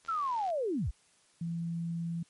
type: click train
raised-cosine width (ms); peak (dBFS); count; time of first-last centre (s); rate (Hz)
0.2; -35; 37; 0.05-0.502; 79.6
type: linear sweep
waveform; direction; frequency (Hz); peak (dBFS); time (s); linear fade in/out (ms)
sine; down; 1376 to 30.87; -29; 0.08-0.91; 10
type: tone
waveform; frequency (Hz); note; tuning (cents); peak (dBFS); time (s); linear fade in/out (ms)
sine; 168.1; E3; +34; -32; 1.41-2.23; 5
effects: white hiss -66 dBFS RMS until 2.29 s + MP3 48 kbps